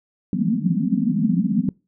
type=band-pass noise; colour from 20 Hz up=pink; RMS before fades=-20 dBFS; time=0.33-1.69 s; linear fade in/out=2 ms; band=160 to 260 Hz; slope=96 dB/octave; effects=noise-tail reverb RT60 0.3 s tail -25 dB re dry